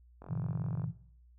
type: click train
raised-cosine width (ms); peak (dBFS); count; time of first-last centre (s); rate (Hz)
1; -34; 29; 0.22-0.841; 45.1
type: chord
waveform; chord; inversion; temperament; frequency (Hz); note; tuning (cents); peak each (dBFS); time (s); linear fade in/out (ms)
sine; F half-diminished seventh; first; just; 104.77 / 125.72 / 157.15 / 174.61; Ab2 / Cb3 / Eb3 / F3; +16 / +31 / +18 / 0; -40 / -37 / -36 / -41; 0.27-0.93; 50
effects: noise-tail reverb RT60 0.6 s tail -17 dB re dry + added 60 Hz sine -57 dBFS peak until 1.38 s